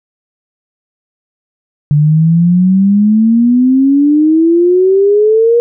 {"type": "exponential sweep", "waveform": "sine", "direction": "up", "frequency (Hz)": [145.1, 477.5], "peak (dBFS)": -5, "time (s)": [1.91, 5.6], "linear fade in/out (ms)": 0, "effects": []}